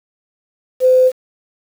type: tone with quantisation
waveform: sine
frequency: 512 Hz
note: C5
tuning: 38 cents flat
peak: -7 dBFS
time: 0.8-1.12 s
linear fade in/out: 50 ms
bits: 6
effects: none